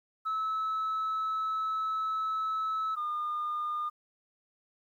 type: tone pair in turn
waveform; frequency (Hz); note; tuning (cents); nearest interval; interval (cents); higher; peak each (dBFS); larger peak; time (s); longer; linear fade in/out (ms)
sine; 1300 / 1214.7; E6 / D#6; -24 / -42; minor second; 118; first; -27 / -29; first; 0.25-2.96 / 2.96-3.9; first; 20
effects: tanh soft clip ceiling -27 dBFS + 11-bit